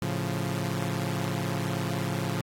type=chord; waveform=sawtooth; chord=A augmented; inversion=none; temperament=equal; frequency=110 / 138.59 / 174.61 Hz; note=A2 / C#3 / E#3; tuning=0 / 0 / 0 cents; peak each=-29 / -28 / -28 dBFS; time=0.02-2.41 s; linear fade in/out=0 ms; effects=AAC 48 kbps